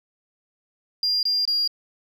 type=tone bursts; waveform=sine; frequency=4800 Hz; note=D8; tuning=37 cents sharp; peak=-18 dBFS; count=3; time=1.03-1.676 s; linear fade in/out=2 ms; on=200 ms; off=23 ms; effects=tanh soft clip ceiling -16 dBFS